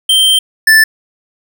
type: tone pair in turn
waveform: square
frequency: 3136 / 1760 Hz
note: G7 / A6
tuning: 0 / 0 cents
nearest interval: minor seventh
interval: 1000 cents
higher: first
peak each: -7 / -4 dBFS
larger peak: second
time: 0.09-0.39 / 0.67-0.84 s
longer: first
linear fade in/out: 5 ms
effects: none